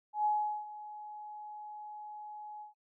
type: tone with ADSR envelope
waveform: sine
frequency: 843 Hz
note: G#5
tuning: 26 cents sharp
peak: -26 dBFS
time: 0.13-2.74 s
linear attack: 120 ms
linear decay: 400 ms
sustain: -17 dB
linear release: 130 ms
effects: noise-tail reverb RT60 0.1 s tail -22 dB re dry